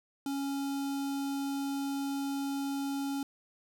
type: tone with notch filter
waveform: square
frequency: 277.2 Hz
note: C#4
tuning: in tune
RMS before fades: -34 dBFS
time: 0.26-3.23 s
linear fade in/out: 2 ms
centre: 2000 Hz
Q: 1.4
effects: none